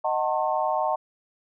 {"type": "chord", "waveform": "sine", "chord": "D# diminished seventh", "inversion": "none", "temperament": "just", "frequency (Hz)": [622.3, 746.7, 896, 1075.3], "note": ["D#5", "F#5", "A5", "C6"], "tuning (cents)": [0, 16, 31, 47], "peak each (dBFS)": [-27, -27, -27, -30], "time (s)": [0.04, 0.96], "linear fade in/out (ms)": 10, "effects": []}